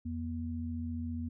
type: tone pair together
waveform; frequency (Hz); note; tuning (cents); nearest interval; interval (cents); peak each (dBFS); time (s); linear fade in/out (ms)
sine; 84.9 / 240; F2 / B3; -48 / -49; octave + tritone; 1799; -37 / -37; 0.05-1.29; 10
effects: none